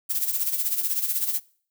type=noise with tremolo; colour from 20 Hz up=violet; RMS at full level=-23 dBFS; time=0.09-1.4 s; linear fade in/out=20 ms; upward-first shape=sine; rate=16 Hz; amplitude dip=65%; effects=noise-tail reverb RT60 0.5 s tail -23 dB re dry